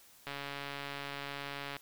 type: click train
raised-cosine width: 0.3 ms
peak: -24 dBFS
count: 212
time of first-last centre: 0.27-1.766 s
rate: 141 Hz
effects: white hiss -60 dBFS RMS until 1.81 s